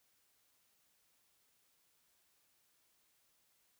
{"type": "silence", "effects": ["white hiss -75 dBFS RMS until 3.79 s"]}